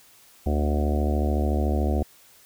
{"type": "harmonic tone", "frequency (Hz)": 73.7, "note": "D2", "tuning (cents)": 7, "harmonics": [1, 3, 4, 5, 6, 7, 8, 9, 10], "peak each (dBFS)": [-22, -29, -32, -32, -39, -35, -36, -36, -35], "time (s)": [0.46, 2.03], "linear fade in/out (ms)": 5, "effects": ["white hiss -54 dBFS RMS until 2.45 s"]}